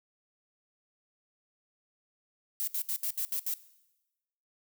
violet noise bursts, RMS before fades -32 dBFS, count 7, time 2.6-3.538 s, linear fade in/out 0 ms, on 74 ms, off 70 ms, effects noise-tail reverb RT60 1.0 s tail -18 dB re dry

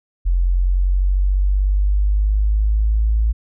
sine linear sweep, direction up, 43.65 to 55 Hz, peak -13 dBFS, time 0.25-3.33 s, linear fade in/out 20 ms, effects none

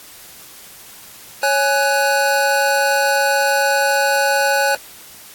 square tone cluster, 555 / 833 / 1490 Hz, C#5 / G#5 / F#6, +2 / +5 / +12 cents, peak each -19 dBFS, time 1.43-4.75 s, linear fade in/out 2 ms, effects white hiss -40 dBFS RMS until 5.34 s + AAC 64 kbps

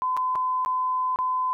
sine tone with dropouts, 1018 Hz, C6, 48 cents flat, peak -22 dBFS, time 0.02-1.53 s, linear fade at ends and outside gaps 0 ms, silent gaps 0.167-0.173 / 0.353-0.357 / 0.649-0.66 / 1.16-1.188 s, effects none

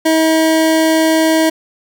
25% pulse tone, 319.8 Hz, D#4, 48 cents sharp, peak -6 dBFS, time 0.05-1.5 s, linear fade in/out 10 ms, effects none

